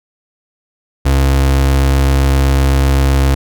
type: tone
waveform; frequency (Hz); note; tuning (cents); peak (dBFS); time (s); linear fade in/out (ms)
35% pulse; 67.8; C#2; -38; -7; 1.05-3.35; 10
effects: none